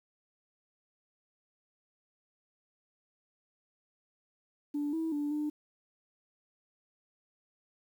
sine tone with pitch steps, 291.7 / 323.5 / 292.2 / 299.4 Hz, D4 / E4 / D4 / D4, -12 / -32 / -9 / +33 cents, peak -29 dBFS, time 4.74-5.5 s, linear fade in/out 10 ms, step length 190 ms, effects tanh soft clip ceiling -27 dBFS + 10-bit

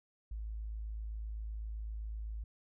sine tone, 53.9 Hz, A1, 35 cents flat, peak -38 dBFS, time 0.31-2.44 s, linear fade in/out 5 ms, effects none

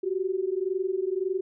sine tone pair together, 366.2 / 388 Hz, F#4 / G4, -18 / -18 cents, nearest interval minor second, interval 100 cents, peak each -28 dBFS, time 0.03-1.41 s, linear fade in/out 10 ms, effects none

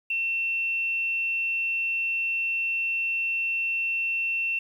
sine tone with quantisation, 2700 Hz, E7, 41 cents sharp, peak -24 dBFS, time 0.1-4.59 s, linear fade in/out 5 ms, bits 9, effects none

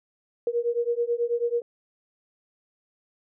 sine beating tone pair, 469.5 / 478.7 Hz, A#4 / A#4, +12 / +46 cents, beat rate 9.2 Hz, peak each -26 dBFS, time 0.47-1.62 s, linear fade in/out 2 ms, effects none

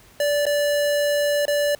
square tone with dropouts, 582 Hz, D5, 16 cents flat, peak -19 dBFS, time 0.2-1.75 s, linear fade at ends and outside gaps 2 ms, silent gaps 0.455-0.465 / 1.454-1.48 s, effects pink hiss -51 dBFS RMS until 1.79 s

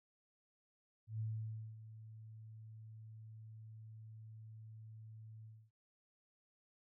sine tone with ADSR envelope, 110 Hz, A2, in tune, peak -37 dBFS, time 1.07-5.71 s, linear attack 130 ms, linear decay 560 ms, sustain -14 dB, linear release 260 ms, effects none

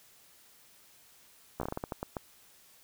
slowing click train, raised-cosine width 1 ms, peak -20 dBFS, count 11, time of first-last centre 1.6-2.168 s, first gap 14 ms, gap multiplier 1.29, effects white hiss -60 dBFS RMS until 2.83 s

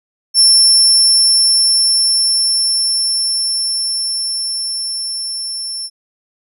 35% pulse tone with level ramp, 5390 Hz, E8, 38 cents sharp, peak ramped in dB -3 to -19 dBFS, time 0.34-5.9 s, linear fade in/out 50 ms, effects none

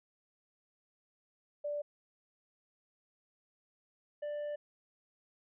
sine / triangle tone pair in turn, 586 / 589.7 Hz, D5 / D5, -4 / +7 cents, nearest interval unison, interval 11 cents, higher second, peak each -34 / -34 dBFS, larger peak neither, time 1.64-1.82 / 4.22-4.56 s, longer second, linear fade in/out 10 ms, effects resampled to 8000 Hz

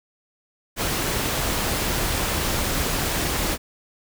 pink noise, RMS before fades -24 dBFS, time 0.76-3.58 s, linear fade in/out 50 ms, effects none

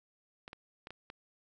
clicks, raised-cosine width 0.3 ms, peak -29 dBFS, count 5, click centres 0.479 / 0.531 / 0.871 / 0.906 / 1.101 s, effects none

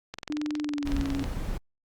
click train, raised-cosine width 0.2 ms, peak -18 dBFS, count 25, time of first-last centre 0.14-1.241 s, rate 21.8 Hz
sine tone with pitch glide, 299.3 to 276 Hz, D4 to C#4, +33 to -7 cents, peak -28 dBFS, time 0.3-1.23 s, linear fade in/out 0 ms, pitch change -140 cents, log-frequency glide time 0.61-1.04 s
brown noise, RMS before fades -31 dBFS, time 0.85-1.58 s, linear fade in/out 10 ms
effects Opus 48 kbps

